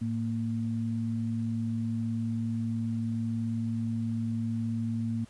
sine tone pair together, 110 / 229.6 Hz, A2 / A#3, 0 / -26 cents, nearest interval octave + minor second, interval 1274 cents, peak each -32 / -30 dBFS, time 0.01-5.25 s, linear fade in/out 10 ms, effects pink hiss -58 dBFS RMS until 5.29 s + resampled to 24000 Hz

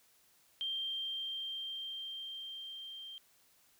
sine tone with level ramp, 3167 Hz, G7, 17 cents sharp, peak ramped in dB -34 to -45 dBFS, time 0.61-3.18 s, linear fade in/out 0 ms, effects white hiss -68 dBFS RMS until 3.79 s

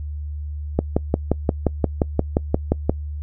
click train, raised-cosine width 2 ms, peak -3 dBFS, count 13, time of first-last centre 0.79-2.895 s, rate 5.7 Hz, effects noise-tail reverb RT60 0.1 s tail -25 dB re dry + added 74 Hz sine -26 dBFS peak until 3.22 s

